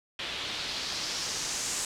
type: noise with low-pass filter sweep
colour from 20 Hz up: white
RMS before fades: -34 dBFS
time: 0.19-1.85 s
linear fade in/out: 2 ms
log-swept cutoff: 3200 to 7700 Hz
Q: 2.2
effects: none